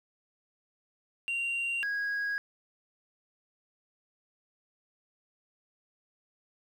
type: tone pair in turn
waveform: sine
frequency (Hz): 2764 / 1648.2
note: F7 / G#6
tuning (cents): -19 / -14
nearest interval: major sixth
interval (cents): 895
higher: first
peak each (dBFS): -27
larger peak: neither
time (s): 1.28-1.83 / 1.83-2.38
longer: neither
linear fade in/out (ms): 0
effects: tanh soft clip ceiling -28 dBFS + 10-bit